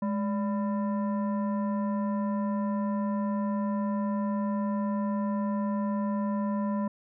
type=tone with frequency modulation; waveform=sine; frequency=208.1 Hz; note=G#3; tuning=4 cents sharp; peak=-26 dBFS; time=0.02-6.88 s; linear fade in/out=5 ms; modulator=790 Hz; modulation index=0.63; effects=none